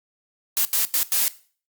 blue noise bursts at uneven times, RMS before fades -20 dBFS, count 4, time 0.57-0.65 / 0.73-0.85 / 0.94-1.03 / 1.12-1.28 s, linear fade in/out 0 ms, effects noise-tail reverb RT60 0.4 s tail -17 dB re dry + Opus 48 kbps

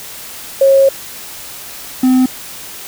sine / triangle tone pair in turn, 544 / 256.7 Hz, C#5 / C4, -33 / -33 cents, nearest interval octave + minor second, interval 1300 cents, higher first, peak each -5 dBFS, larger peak neither, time 0.61-0.89 / 2.03-2.26 s, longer first, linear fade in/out 5 ms, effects white hiss -30 dBFS RMS until 2.87 s

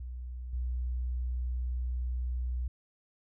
sine tone with level steps, 61.74 Hz, B1, in tune, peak -37 / -30 dBFS, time 0-2.68 s, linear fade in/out 5 ms, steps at 0.53 s, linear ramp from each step 5 ms, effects none

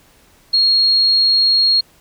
sine tone, 4281 Hz, C8, 39 cents sharp, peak -10 dBFS, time 0.53-1.81 s, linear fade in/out 10 ms, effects pink hiss -51 dBFS RMS until 2 s

